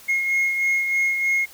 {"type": "beating tone pair", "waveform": "sine", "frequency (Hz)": [2154, 2157.2], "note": ["C7", "C#7"], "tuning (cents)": [50, -48], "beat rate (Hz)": 3.2, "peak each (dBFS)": [-17, -26], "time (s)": [0.08, 1.46], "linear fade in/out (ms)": 20, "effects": ["tanh soft clip ceiling -16 dBFS", "white hiss -46 dBFS RMS until 1.53 s"]}